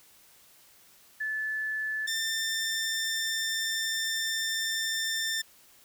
sine / 15% pulse tone pair in turn, 1738 / 1791 Hz, A6 / A6, -22 / +30 cents, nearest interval minor second, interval 52 cents, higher second, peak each -29 / -22 dBFS, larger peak second, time 1.2-2.07 / 2.07-5.42 s, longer second, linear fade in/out 10 ms, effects white hiss -58 dBFS RMS until 5.84 s

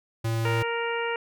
square tone, 113.5 Hz, A#2, 46 cents flat, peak -25 dBFS, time 0.24-0.63 s, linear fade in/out 10 ms
harmonic tone, 466.2 Hz, A#4, in tune, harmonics 1 / 2 / 3 / 4 / 5 / 6, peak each -29 / -32 / -34 / -35 / -36 / -37 dBFS, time 0.45-1.16 s, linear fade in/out 2 ms
effects none

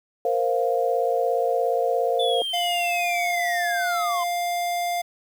sine chord, Bb suspended second, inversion none, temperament equal, 466.2 / 523.3 / 698.5 Hz, Bb4 / C5 / F5, 0 / 0 / 0 cents, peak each -24 dBFS, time 0.25-2.42 s, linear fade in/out 2 ms
triangle linear sweep, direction down, 3500 to 1010 Hz, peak -24 dBFS, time 2.19-4.24 s, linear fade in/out 10 ms
square tone, 700 Hz, F5, 4 cents sharp, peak -24 dBFS, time 2.53-5.02 s, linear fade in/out 10 ms
effects 8-bit

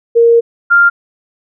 sine tone pair in turn, 465.9 / 1396.1 Hz, A#4 / F6, -1 / -1 cents, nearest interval octave + perfect fifth, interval 1900 cents, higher second, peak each -4 dBFS, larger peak neither, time 0.15-0.41 / 0.7-0.9 s, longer first, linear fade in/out 20 ms, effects none

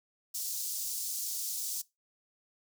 pink high-pass noise, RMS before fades -36 dBFS, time 0.34-1.82 s, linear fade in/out 10 ms, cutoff 5300 Hz, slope 24 dB/octave, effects noise-tail reverb RT60 0.2 s tail -20 dB re dry

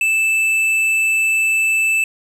sine tone with tanh clipping, 2637 Hz, E7, in tune, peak -15 dBFS, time 0.01-2.04 s, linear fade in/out 2 ms, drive 9 dB, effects none

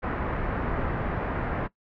pink low-pass noise, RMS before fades -29 dBFS, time 0.02-1.68 s, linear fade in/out 20 ms, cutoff 1800 Hz, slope 24 dB/octave, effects noise-tail reverb RT60 0.1 s tail -19 dB re dry

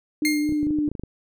sine tone with vibrato, 299.7 Hz, D4, 35 cents sharp, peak -20 dBFS, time 0.22-0.89 s, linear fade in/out 2 ms, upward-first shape sine, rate 4.3 Hz, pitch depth 18 cents each way
sawtooth tone with exponential decay, 2122 Hz, C7, 24 cents sharp, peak -16 dBFS, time 0.25-0.67 s, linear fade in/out 1 ms, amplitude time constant 91 ms
clicks, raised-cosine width 3 ms, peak -20 dBFS, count 11, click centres 0.492 / 0.523 / 0.63 / 0.669 / 0.707 / 0.787 / 0.879 / 0.916 / 0.952 / 0.996 / 1.036 s
effects none

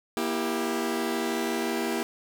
sawtooth chord, E diminished, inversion second, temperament just, 237.3 / 329.6 / 395.6 Hz, Bb3 / E4 / G4, +31 / 0 / +16 cents, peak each -27 dBFS, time 0.17-2.03 s, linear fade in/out 0 ms, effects 9-bit

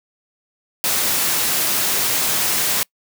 white noise, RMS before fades -19 dBFS, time 0.84-2.83 s, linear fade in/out 0 ms, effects noise-tail reverb RT60 0.1 s tail -26 dB re dry + high-pass 100 Hz 12 dB/octave

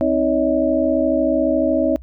sine tone cluster, 261.9 / 315.9 / 565 / 637 Hz, C4 / D#4 / C#5 / D#5, +2 / +26 / +33 / +41 cents, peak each -20 dBFS, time 0.01-1.96 s, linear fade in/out 0 ms, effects noise-tail reverb RT60 0.1 s tail -24 dB re dry + added 63 Hz sine -35 dBFS peak until 2.02 s

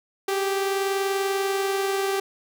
sawtooth tone pair together, 390.3 / 410.7 Hz, G4 / G#4, -8 / -19 cents, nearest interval minor second, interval 89 cents, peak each -19 / -30 dBFS, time 0.28-2.2 s, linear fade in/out 5 ms, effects none

